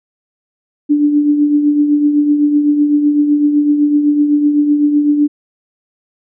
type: tone with tremolo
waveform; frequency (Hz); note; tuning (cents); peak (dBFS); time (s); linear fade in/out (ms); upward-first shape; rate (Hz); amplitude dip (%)
sine; 293.7; D4; 0; -6; 0.89-5.28; 20; triangle; 7.9; 55
effects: none